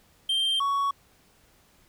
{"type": "tone pair in turn", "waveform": "triangle", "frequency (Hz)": [3159, 1116.9], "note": ["G7", "C#6"], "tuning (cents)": [13, 13], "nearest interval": "octave + tritone", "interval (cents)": 1800, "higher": "first", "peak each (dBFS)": -21, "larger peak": "neither", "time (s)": [[0.29, 0.6], [0.6, 0.91]], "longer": "neither", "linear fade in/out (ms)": 5, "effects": ["pink hiss -61 dBFS RMS until 1.88 s"]}